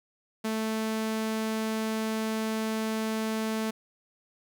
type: tone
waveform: sawtooth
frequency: 220 Hz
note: A3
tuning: in tune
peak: -24 dBFS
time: 0.44-3.71 s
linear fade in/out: 10 ms
effects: 10-bit